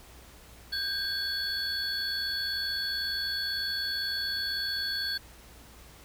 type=tone cluster; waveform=triangle; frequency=1547 / 1607 / 3405 / 4418 Hz; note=G6 / G6 / G#7 / C#8; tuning=-23 / +43 / +42 / -7 cents; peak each=-38 / -34 / -38 / -30 dBFS; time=0.72-5.18 s; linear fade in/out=10 ms; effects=added 60 Hz sine -53 dBFS peak until 6.04 s + pink hiss -53 dBFS RMS until 6.04 s